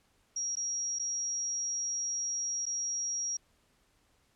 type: tone with dropouts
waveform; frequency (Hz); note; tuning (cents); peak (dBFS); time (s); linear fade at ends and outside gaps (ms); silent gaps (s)
sine; 5660; F8; +22; -31; 0.36-3.37; 5; 0.555-0.568 / 0.988-0.995 / 2.656-2.664
effects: pink hiss -70 dBFS RMS until 4.35 s + low-pass 11000 Hz 12 dB/octave